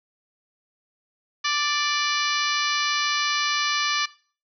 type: harmonic tone with a mistuned harmonic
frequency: 587.3 Hz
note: D5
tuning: in tune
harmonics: 2 / 3 / 4 / 5 / 6 / 7 / 8 / 9 / 10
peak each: -27 / -29 / -30 / -31 / -32 / -32 / -33 / -34 / -34 dBFS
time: 1.44-4.06 s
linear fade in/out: 10 ms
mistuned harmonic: 9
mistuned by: -19 cents
effects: noise-tail reverb RT60 0.4 s tail -18 dB re dry